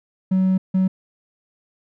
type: tone bursts at uneven times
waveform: triangle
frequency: 187.8 Hz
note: F#3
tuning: 26 cents sharp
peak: -12 dBFS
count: 2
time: 0.31-0.58 / 0.74-0.88 s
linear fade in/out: 10 ms
effects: tanh soft clip ceiling -9 dBFS